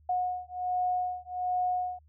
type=beating tone pair; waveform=sine; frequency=726 / 727.3 Hz; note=F#5 / F#5; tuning=-33 / -30 cents; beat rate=1.3 Hz; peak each=-31 dBFS; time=0.09-1.99 s; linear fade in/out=5 ms; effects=added 76 Hz sine -57 dBFS peak until 2.08 s